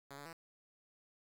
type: tone with pitch steps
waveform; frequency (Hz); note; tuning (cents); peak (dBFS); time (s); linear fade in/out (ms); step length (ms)
5% pulse; 139.6 / 143.8 / 165.3; C#3 / D3 / E3; +13 / -36 / +5; -37; 0.1-0.334; 10; 78
effects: 11-bit